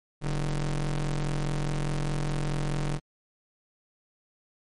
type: ring-modulated tone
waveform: 45% pulse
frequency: 84 Hz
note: E2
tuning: 33 cents sharp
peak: -23 dBFS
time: 0.21-3 s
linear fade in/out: 50 ms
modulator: 61.6 Hz
effects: MP3 48 kbps